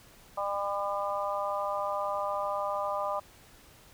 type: harmonic tone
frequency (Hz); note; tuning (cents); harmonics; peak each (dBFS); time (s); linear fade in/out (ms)
200.8; G3; +42; 3 / 4 / 5 / 6; -33 / -36 / -35 / -35; 0.37-3.2; 10
effects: pink hiss -56 dBFS RMS until 3.93 s